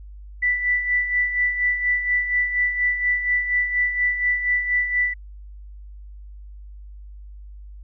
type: tone with tremolo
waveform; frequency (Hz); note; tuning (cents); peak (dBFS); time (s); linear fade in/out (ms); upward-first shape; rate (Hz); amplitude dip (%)
sine; 1975.5; B6; 0; -16; 0.42-5.14; 10; sine; 4.2; 60
effects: added 50 Hz sine -37 dBFS peak until 7.83 s